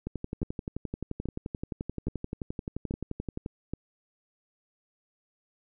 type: two click trains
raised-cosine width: 3 ms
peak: -20 / -19 dBFS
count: 40 / 5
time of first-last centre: 0.07-3.461 / 0.43-3.736 s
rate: 11.5 / 1.21 Hz
effects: none